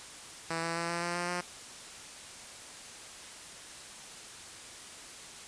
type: tone with pitch steps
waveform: 5% pulse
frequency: 164.81 / 166.82 / 168.86 / 170.92 / 173 / 175.12 / 177.25 Hz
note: E3 / E3 / E3 / F3 / F3 / F3 / F3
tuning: 0 / +21 / +42 / -37 / -16 / +5 / +26 cents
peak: -21 dBFS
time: 0.5-1.41 s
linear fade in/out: 5 ms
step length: 130 ms
effects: white hiss -47 dBFS RMS until 5.47 s + resampled to 22050 Hz